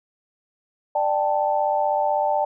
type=chord; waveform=sine; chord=D suspended fourth; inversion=none; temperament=equal with one note detuned; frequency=593.8 / 784 / 880 Hz; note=D5 / G5 / A5; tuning=+19 / 0 / 0 cents; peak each=-23 dBFS; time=0.95-2.45 s; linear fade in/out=5 ms; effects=none